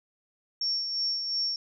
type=tone with tremolo; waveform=sine; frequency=5480 Hz; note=F8; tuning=34 cents flat; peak=-25 dBFS; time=0.61-1.56 s; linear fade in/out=2 ms; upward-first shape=sine; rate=2.8 Hz; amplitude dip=45%; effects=none